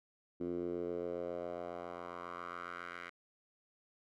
10% pulse tone with band-pass filter sweep, 87.31 Hz, F2, in tune, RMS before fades -42 dBFS, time 0.4-3.1 s, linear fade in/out 10 ms, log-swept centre 310 to 1800 Hz, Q 2.9, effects none

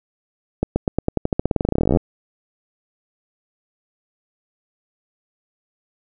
accelerating click train, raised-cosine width 2 ms, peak -4 dBFS, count 29, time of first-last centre 0.63-1.971 s, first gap 130 ms, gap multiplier 0.91, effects none

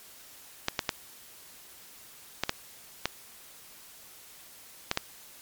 clicks, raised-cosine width 0.2 ms, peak -8 dBFS, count 8, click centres 0.684 / 0.792 / 0.892 / 2.436 / 2.494 / 3.056 / 4.914 / 4.974 s, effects white hiss -51 dBFS RMS until 5.41 s + MP3 96 kbps

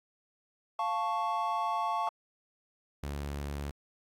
triangle chord, F augmented, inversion none, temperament equal, 698.5 / 880 / 1108.7 Hz, F5 / A5 / C#6, 0 / 0 / 0 cents, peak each -33 / -31 / -31 dBFS, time 0.79-2.09 s, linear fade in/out 2 ms
sawtooth tone, 71.5 Hz, D2, 46 cents flat, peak -31 dBFS, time 3.03-3.71 s, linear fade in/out 5 ms
effects AAC 64 kbps

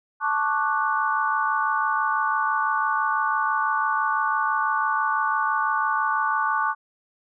sine chord, D major seventh, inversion second, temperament equal, 880 / 1108.7 / 1174.7 / 1480 Hz, A5 / C#6 / D6 / F#6, 0 / 0 / 0 / 0 cents, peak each -26 dBFS, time 0.2-6.75 s, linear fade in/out 50 ms, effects none

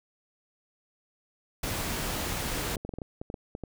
pink noise, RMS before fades -32 dBFS, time 1.63-2.76 s, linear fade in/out 5 ms
clicks, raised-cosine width 2 ms, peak -23 dBFS, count 11, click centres 2.768 / 2.85 / 2.892 / 2.938 / 2.986 / 3.018 / 3.215 / 3.301 / 3.342 / 3.551 / 3.637 s
effects none

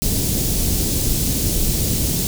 pink band-stop noise, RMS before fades -19 dBFS, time 0.02-2.27 s, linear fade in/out 0 ms, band 300 to 5500 Hz, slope 12 dB/octave, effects none

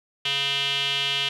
square tone with band-pass filter, 140 Hz, C#3, 18 cents sharp, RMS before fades -25 dBFS, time 0.25-1.29 s, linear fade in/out 5 ms, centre 3100 Hz, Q 6, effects none

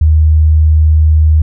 sine tone, 77.78 Hz, D#2, in tune, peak -4 dBFS, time 0.01-1.42 s, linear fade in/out 5 ms, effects none

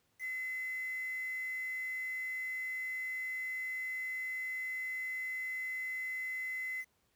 sine tone with quantisation, 2035 Hz, C7, 49 cents flat, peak -36 dBFS, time 0.19-6.85 s, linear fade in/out 50 ms, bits 9, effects pink hiss -75 dBFS RMS until 7.15 s + high-pass 60 Hz 12 dB/octave

